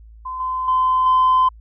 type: tone with level steps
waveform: sine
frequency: 1027 Hz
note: C6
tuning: 33 cents flat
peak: -25 / -20 / -13 / -10 dBFS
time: 0.25-1.49 s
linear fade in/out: 10 ms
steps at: 0.4 / 0.68 / 1.06 s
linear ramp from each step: 2 ms
effects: tanh soft clip ceiling -9 dBFS + added 55 Hz sine -40 dBFS peak until 1.6 s